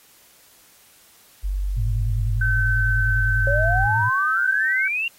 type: tone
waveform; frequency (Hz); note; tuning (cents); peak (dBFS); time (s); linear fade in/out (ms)
sine; 47.73; G1; -45; -21; 1.43-3.87; 20
type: tone with vibrato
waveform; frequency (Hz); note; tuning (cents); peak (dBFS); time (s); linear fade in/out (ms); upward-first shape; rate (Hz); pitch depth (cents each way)
sine; 108; A2; -32; -22; 1.76-4.1; 20; sine; 10; 120
type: tone with pitch glide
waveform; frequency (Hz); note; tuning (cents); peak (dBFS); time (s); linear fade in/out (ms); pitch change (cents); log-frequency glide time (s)
sine; 1533 to 1546.3; G6 to G6; -39 to -24; -20; 2.41-4.88; 5; +15; 3.06-4.41
type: exponential sweep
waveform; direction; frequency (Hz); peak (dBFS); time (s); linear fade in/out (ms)
sine; up; 545 to 2806; -21; 3.47-5.08; 2
effects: white hiss -53 dBFS RMS until 5.18 s + AAC 48 kbps